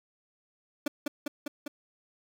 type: tone with echo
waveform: 30% pulse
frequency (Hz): 291.7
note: D4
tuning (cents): -12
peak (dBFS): -24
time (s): 0.86-0.88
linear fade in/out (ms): 5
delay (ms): 200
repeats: 4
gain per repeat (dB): -2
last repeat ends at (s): 1.68
effects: none